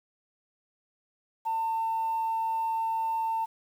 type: tone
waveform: sine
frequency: 899 Hz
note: A5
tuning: 37 cents sharp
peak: -25 dBFS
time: 1.45-3.46 s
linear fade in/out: 20 ms
effects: tanh soft clip ceiling -23 dBFS + 9-bit